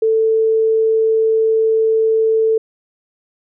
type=tone; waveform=sine; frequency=443.6 Hz; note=A4; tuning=14 cents sharp; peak=-11 dBFS; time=0.02-2.58 s; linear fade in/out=5 ms; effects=none